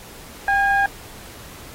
triangle ring-modulated tone, 418.1 Hz, G#4, 12 cents sharp, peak -10 dBFS, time 0.48-0.86 s, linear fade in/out 2 ms, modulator 1210 Hz, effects pink hiss -41 dBFS RMS until 1.74 s + AAC 48 kbps

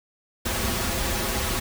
pink noise with comb filter, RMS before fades -26 dBFS, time 0.45-1.6 s, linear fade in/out 10 ms, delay 6.7 ms, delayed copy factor -0.85, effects none

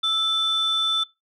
sine tone pair together, 1318.5 / 3520 Hz, E6 / A7, 0 / 0 cents, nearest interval octave + perfect fourth, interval 1700 cents, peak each -26 / -18 dBFS, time 0.03-1.04 s, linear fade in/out 10 ms, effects noise-tail reverb RT60 0.2 s tail -21 dB re dry + tanh soft clip ceiling -16 dBFS

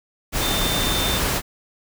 sine tone in noise, 3588 Hz, A7, 33 cents sharp, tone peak -25 dBFS, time 0.39-1.21 s, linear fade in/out 50 ms, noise pink, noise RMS -22 dBFS, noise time 0.32-1.42 s, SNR -6 dB, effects none

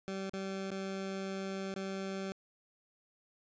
20% pulse tone with dropouts, 193 Hz, G3, 27 cents flat, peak -32 dBFS, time 0.08-2.32 s, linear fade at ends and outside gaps 0 ms, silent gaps 0.296-0.335 / 0.705-0.715 / 1.74-1.762 s, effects resampled to 16000 Hz

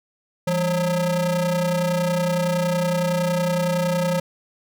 square ring-modulated tone, 183.7 Hz, F#3, 12 cents flat, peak -17 dBFS, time 0.47-4.2 s, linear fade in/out 5 ms, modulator 352 Hz, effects none

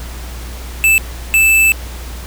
square tone bursts at uneven times, 2637 Hz, E7, in tune, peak -8 dBFS, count 2, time 0.84-0.98 / 1.34-1.72 s, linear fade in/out 0 ms, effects added 60 Hz sine -25 dBFS peak until 2.26 s + pink hiss -33 dBFS RMS until 2.26 s

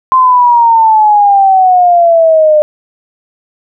sine exponential sweep, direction down, 1046.5 to 600 Hz, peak -3 dBFS, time 0.12-2.62 s, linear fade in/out 0 ms, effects none

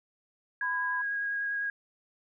sine tone with vibrato, 1642 Hz, G#6, 20 cents flat, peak -29 dBFS, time 0.61-1.7 s, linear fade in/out 2 ms, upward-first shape sine, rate 10 Hz, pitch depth 11 cents each way
sine tone, 1002 Hz, B5, 25 cents sharp, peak -33 dBFS, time 0.62-1.02 s, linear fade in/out 10 ms
effects none

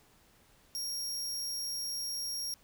sawtooth tone, 5588 Hz, F8, in tune, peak -32 dBFS, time 0.75-2.54 s, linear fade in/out 0 ms, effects pink hiss -64 dBFS RMS until 2.63 s

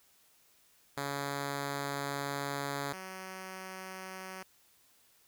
5% pulse tone pair in turn, 140.9 / 188.08 Hz, C#3 / F#3, +29 / +29 cents, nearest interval perfect fourth, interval 500 cents, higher second, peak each -23 / -31 dBFS, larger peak first, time 0.97-2.93 / 2.93-4.43 s, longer first, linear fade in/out 5 ms, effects white hiss -66 dBFS RMS until 5.27 s

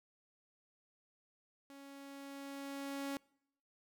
sawtooth tone with level ramp, 277.6 Hz, C#4, 3 cents sharp, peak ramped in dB -49 to -34 dBFS, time 1.7-3.17 s, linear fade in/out 0 ms, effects noise-tail reverb RT60 0.7 s tail -25 dB re dry

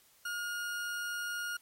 40% pulse tone, 1428 Hz, F6, 38 cents sharp, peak -34 dBFS, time 0.25-1.57 s, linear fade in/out 5 ms, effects white hiss -64 dBFS RMS until 1.61 s + MP3 64 kbps

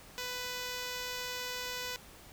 5% pulse tone, 497.3 Hz, B4, 12 cents sharp, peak -25 dBFS, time 0.18-1.96 s, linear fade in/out 0 ms, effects pink hiss -54 dBFS RMS until 2.32 s

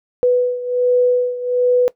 sine beating tone pair, 494.4 / 495.7 Hz, B4 / B4, +2 / +6 cents, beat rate 1.3 Hz, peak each -14 / -18 dBFS, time 0.23-1.88 s, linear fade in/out 0 ms, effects noise-tail reverb RT60 0.1 s tail -18 dB re dry

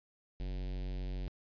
square tone with notch filter, 46.25 Hz, F#1, in tune, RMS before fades -38 dBFS, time 0.4-1.28 s, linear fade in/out 0 ms, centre 1200 Hz, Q 0.62, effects resampled to 11025 Hz

